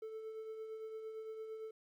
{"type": "tone with tremolo", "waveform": "triangle", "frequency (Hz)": 440, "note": "A4", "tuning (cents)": 0, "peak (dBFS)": -39, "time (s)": [0.02, 1.71], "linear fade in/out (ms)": 5, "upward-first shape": "triangle", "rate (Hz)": 8.8, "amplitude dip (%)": 50, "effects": ["tanh soft clip ceiling -35 dBFS", "13-bit"]}